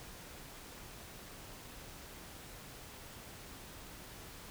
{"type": "silence", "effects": ["pink hiss -51 dBFS RMS until 4.5 s"]}